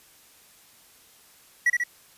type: tone with echo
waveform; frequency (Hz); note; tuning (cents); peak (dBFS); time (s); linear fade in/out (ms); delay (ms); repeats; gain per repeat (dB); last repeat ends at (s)
triangle; 1936; B6; -35; -15; 1.66-1.7; 5; 69; 2; -3; 1.838
effects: white hiss -55 dBFS RMS until 2.17 s + resampled to 32000 Hz